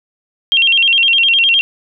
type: tone with vibrato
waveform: sine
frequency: 2960 Hz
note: F#7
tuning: in tune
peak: -8 dBFS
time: 0.52-1.61 s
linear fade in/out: 0 ms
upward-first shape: square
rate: 9.8 Hz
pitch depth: 140 cents each way
effects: none